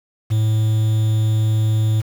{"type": "tone with quantisation", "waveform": "triangle", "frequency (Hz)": 109.1, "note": "A2", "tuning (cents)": -14, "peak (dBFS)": -12, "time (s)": [0.3, 2.02], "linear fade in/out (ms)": 20, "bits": 6, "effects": []}